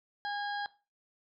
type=harmonic tone; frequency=818 Hz; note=G#5; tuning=26 cents flat; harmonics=1 / 2 / 4 / 5 / 6; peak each=-35 / -38 / -47 / -47 / -51 dBFS; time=0.25-0.66 s; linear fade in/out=0 ms; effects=noise-tail reverb RT60 0.3 s tail -17 dB re dry